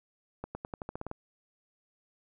accelerating click train, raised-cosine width 1 ms, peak -23 dBFS, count 10, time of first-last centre 0.44-1.114 s, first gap 110 ms, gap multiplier 0.9, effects none

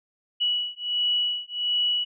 sine beating tone pair, 2936 / 2937.4 Hz, F#7 / F#7, -14 / -13 cents, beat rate 1.4 Hz, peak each -26 dBFS, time 0.4-2.05 s, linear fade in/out 20 ms, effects none

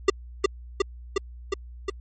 square tone with echo, 393.7 Hz, G4, 8 cents sharp, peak -14 dBFS, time 0.08-0.1 s, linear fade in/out 5 ms, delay 360 ms, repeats 5, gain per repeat -2 dB, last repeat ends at 1.9 s, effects added 60 Hz sine -39 dBFS peak until 2 s + MP3 32 kbps

